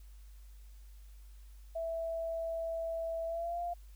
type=tone with pitch glide; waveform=sine; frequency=659.3 to 696.1 Hz; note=E5 to F5; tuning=0 to -6 cents; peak=-34 dBFS; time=1.75-3.74 s; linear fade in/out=10 ms; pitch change=+94 cents; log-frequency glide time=3.26-3.61 s; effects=added 50 Hz sine -50 dBFS peak until 3.95 s + white hiss -68 dBFS RMS until 3.95 s